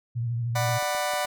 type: tone with vibrato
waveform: sine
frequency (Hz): 117.9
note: A#2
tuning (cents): +20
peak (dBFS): -25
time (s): 0.15-0.79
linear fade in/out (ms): 20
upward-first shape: sine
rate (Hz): 13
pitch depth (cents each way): 50
type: chord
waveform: sawtooth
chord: B minor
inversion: first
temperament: just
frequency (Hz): 592.7 / 740.8 / 987.8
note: D5 / F#5 / B5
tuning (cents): +16 / +2 / 0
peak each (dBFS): -25 / -25 / -28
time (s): 0.55-1.26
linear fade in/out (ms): 10
type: clicks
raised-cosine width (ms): 1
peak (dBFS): -30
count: 5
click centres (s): 0.689 / 0.826 / 0.949 / 1.136 / 1.25
effects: none